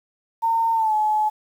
sine tone with pitch glide, 911 to 854.9 Hz, A#5 to G#5, -40 to +50 cents, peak -17 dBFS, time 0.42-1.3 s, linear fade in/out 20 ms, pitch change -110 cents, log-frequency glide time 0.74-0.94 s, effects 8-bit

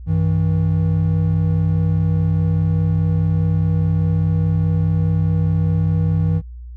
triangle tone pair together, 95.74 / 160.6 Hz, G2 / E3, -40 / -45 cents, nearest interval major sixth, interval 895 cents, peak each -15 dBFS, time 0.06-6.42 s, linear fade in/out 50 ms, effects added 60 Hz sine -31 dBFS peak until 6.76 s

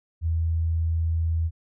sine tone, 82 Hz, E2, 9 cents flat, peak -21 dBFS, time 0.21-1.51 s, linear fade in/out 50 ms, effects none

